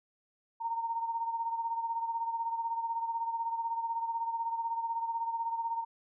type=beating tone pair; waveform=sine; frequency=918 / 934 Hz; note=A#5 / A#5; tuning=-27 / +3 cents; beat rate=16 Hz; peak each=-32 / -39 dBFS; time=0.6-5.85 s; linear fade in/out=20 ms; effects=none